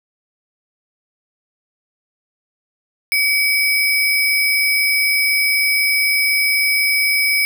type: tone with sample-and-hold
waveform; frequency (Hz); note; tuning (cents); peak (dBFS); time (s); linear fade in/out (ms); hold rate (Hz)
sine; 2273; C#7; +43; -13; 3.12-7.45; 0; 7350
effects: none